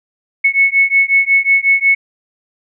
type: beating tone pair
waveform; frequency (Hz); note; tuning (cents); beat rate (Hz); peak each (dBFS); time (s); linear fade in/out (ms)
sine; 2200 / 2205.5; C#7 / C#7; -14 / -9; 5.5; -12; 0.44-1.95; 10
effects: none